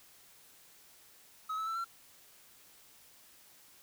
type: tone with pitch steps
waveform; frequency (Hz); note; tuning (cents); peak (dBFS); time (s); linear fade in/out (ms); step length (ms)
triangle; 1277 / 1303.8 / 1331.2 / 1359.2; D#6 / E6 / E6 / F6; +45 / -19 / +17 / -47; -32; 1.49-1.846; 10; 89
effects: white hiss -60 dBFS RMS until 3.82 s